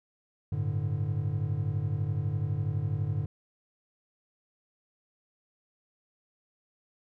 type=chord; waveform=triangle; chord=G suspended second; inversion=none; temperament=equal; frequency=98 / 110 / 146.83 Hz; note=G2 / A2 / D3; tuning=0 / 0 / 0 cents; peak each=-30 dBFS; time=0.52-3.26 s; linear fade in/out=5 ms; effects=none